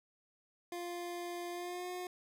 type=tone with pitch glide; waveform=25% pulse; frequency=349.2 to 360.5 Hz; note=F4 to F#4; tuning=0 to -45 cents; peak=-36 dBFS; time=0.72-2.07 s; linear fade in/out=2 ms; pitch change=+55 cents; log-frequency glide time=1.51-1.88 s; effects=none